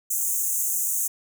pink high-pass noise, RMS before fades -25 dBFS, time 0.1-1.08 s, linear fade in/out 10 ms, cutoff 6300 Hz, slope 96 dB/octave, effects none

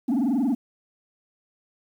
sine tone with frequency modulation, 258.5 Hz, C4, 21 cents flat, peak -17 dBFS, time 0.08-0.55 s, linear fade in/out 10 ms, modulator 21 Hz, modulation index 1.7, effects tanh soft clip ceiling -19 dBFS + 9-bit

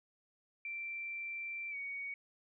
sine tone with pitch glide, 2349 to 2240 Hz, D7 to C#7, 0 to +18 cents, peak -39 dBFS, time 0.65-2.14 s, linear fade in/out 2 ms, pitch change -82 cents, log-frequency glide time 1.7-1.76 s, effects none

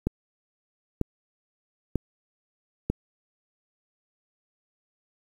click train, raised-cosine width 3 ms, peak -11 dBFS, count 4, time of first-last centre 0.07-2.9 s, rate 1.06 Hz, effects 8-bit

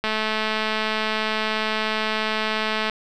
click train, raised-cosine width 0.3 ms, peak -8 dBFS, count 621, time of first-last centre 0.04-2.897 s, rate 217 Hz, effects none

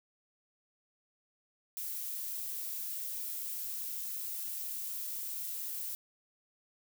violet noise, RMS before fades -39 dBFS, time 1.77-5.95 s, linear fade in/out 0 ms, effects none

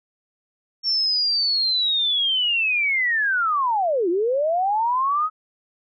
sine linear two-way sweep, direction down then up, 5480 to 329.6 to 1281 Hz, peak -18 dBFS, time 0.83-5.3 s, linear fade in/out 50 ms, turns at 4.09 s, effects none

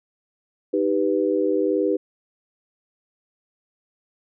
sine chord, Eb augmented, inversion none, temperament equal, 311.1 / 392 / 493.9 Hz, Eb4 / G4 / B4, 0 / 0 / 0 cents, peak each -23 / -22 / -23 dBFS, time 0.73-1.97 s, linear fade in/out 10 ms, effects none

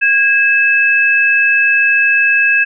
sine tone pair together, 1639 / 2607 Hz, G#6 / E7, -23 / -20 cents, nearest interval minor sixth, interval 803 cents, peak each -11 dBFS, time 0.01-2.65 s, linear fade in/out 20 ms, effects none

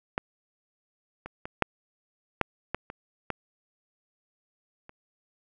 clicks, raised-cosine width 0.5 ms, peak -12 / -23 / -21 / -6 / -7 / -13 / -23 / -14 / -30 dBFS, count 9, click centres 0.179 / 1.26 / 1.455 / 1.623 / 2.413 / 2.746 / 2.901 / 3.303 / 4.894 s, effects none

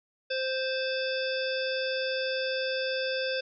harmonic tone with a mistuned harmonic, 523.3 Hz, C5, in tune, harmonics 1 / 3 / 5 / 7 / 9 / 10, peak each -30 / -35 / -37 / -38 / -40 / -40 dBFS, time 0.3-3.41 s, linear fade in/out 10 ms, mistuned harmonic 7, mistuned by -65 cents, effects none

